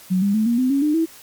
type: tone with pitch steps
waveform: sine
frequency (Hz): 185 / 200.6 / 217.5 / 235.8 / 255.7 / 277.2 / 300.5 / 325.8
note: F#3 / G3 / A3 / A#3 / C4 / C#4 / D4 / E4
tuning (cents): 0 / +40 / -20 / +20 / -40 / 0 / +40 / -20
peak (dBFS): -15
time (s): 0.1-1.06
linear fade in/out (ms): 20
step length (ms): 120
effects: white hiss -44 dBFS RMS until 1.22 s + MP3 96 kbps